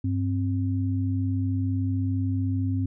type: tone pair together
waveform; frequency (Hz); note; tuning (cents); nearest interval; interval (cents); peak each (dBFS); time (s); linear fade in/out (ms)
sine; 99 / 263.4; G2 / C4; +18 / +12; octave + perfect fourth; 1694; -24 / -28; 0.04-2.86; 5
effects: none